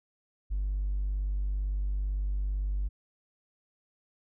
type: tone with hard clipping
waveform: sine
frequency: 48.92 Hz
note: G1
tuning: 3 cents flat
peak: -28 dBFS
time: 0.5-2.89 s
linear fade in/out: 20 ms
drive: 1 dB
effects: none